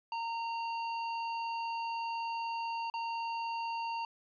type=tone with dropouts; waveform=square; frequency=921 Hz; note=A#5; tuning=21 cents flat; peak=-35 dBFS; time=0.12-4.05 s; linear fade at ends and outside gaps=2 ms; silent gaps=2.9-2.939 s; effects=resampled to 11025 Hz